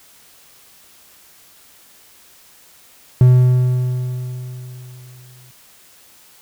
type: tone with exponential decay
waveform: triangle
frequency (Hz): 125.8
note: B2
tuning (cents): +32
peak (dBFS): -3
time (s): 3.21-5.51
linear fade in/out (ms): 2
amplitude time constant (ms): 500
effects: white hiss -48 dBFS RMS until 6.41 s